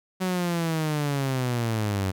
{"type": "linear sweep", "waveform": "sawtooth", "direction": "down", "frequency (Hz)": [187.6, 92.6], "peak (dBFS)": -20, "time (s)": [0.2, 2.12], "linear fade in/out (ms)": 20, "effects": []}